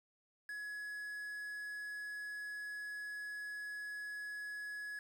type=tone with quantisation; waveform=triangle; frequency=1684 Hz; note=G#6; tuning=24 cents sharp; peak=-40 dBFS; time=0.49-4.99 s; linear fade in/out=2 ms; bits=10; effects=none